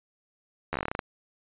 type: slowing click train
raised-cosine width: 0.5 ms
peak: -14 dBFS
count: 12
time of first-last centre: 0.73-0.992 s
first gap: 12 ms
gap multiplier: 1.13
effects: resampled to 8000 Hz